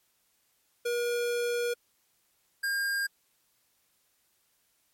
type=tone pair in turn; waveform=square; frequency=478.7 / 1610.1 Hz; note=A#4 / G6; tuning=+46 / +46 cents; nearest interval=octave + major sixth; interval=2100 cents; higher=second; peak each=-28 dBFS; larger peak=neither; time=0.85-1.74 / 2.63-3.07 s; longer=first; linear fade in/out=10 ms; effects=white hiss -71 dBFS RMS until 4.93 s + MP3 64 kbps